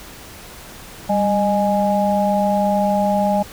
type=tone cluster; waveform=sine; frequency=198.2 / 613 / 830 Hz; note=G3 / D#5 / G#5; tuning=+19 / -26 / -1 cents; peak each=-19 dBFS; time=1.09-3.43 s; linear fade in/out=10 ms; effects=pink hiss -38 dBFS RMS until 3.52 s